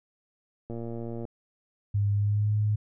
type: click train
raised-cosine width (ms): 2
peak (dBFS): -24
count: 65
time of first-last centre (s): 0.7-1.252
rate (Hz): 116
type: tone with pitch glide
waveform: sine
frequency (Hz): 101.7 to 105.53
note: G#2 to G#2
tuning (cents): -36 to +28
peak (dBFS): -22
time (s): 1.94-2.76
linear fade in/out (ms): 10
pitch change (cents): +64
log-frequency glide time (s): 2.13-2.52
effects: none